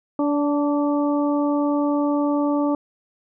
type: harmonic tone with a mistuned harmonic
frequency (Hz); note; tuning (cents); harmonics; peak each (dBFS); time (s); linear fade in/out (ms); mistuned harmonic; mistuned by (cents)
289.8; D4; -23; 1 / 2 / 3 / 4; -19 / -25 / -29 / -31; 0.19-2.75; 2; 3; +23
effects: none